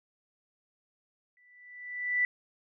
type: tone with exponential growth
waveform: sine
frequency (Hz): 1975.5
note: B6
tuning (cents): 0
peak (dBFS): -22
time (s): 1.37-2.25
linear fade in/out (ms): 1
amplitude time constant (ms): 190
effects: none